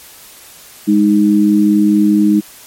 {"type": "tone pair together", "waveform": "sine", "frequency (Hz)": [206.4, 311.1], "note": ["G#3", "D#4"], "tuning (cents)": [-10, 0], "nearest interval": "perfect fifth", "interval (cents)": 710, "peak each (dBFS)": -10, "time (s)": [0.87, 2.41], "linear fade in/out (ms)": 20, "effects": ["white hiss -38 dBFS RMS until 2.66 s", "MP3 64 kbps"]}